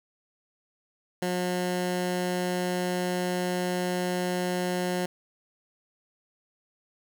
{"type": "tone", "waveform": "15% pulse", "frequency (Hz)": 180, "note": "F#3", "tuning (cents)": -47, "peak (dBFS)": -20, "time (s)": [1.22, 5.06], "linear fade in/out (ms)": 5, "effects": []}